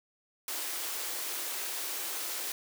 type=high-pass noise; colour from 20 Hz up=white; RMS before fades=-36 dBFS; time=0.48-2.52 s; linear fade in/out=2 ms; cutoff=280 Hz; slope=96 dB/octave; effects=none